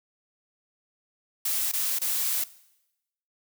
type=noise with dropouts; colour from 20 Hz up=blue; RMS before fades=-27 dBFS; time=1.45-2.44 s; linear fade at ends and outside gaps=5 ms; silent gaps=1.717-1.734 / 1.988-2.015 s; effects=noise-tail reverb RT60 0.9 s tail -19 dB re dry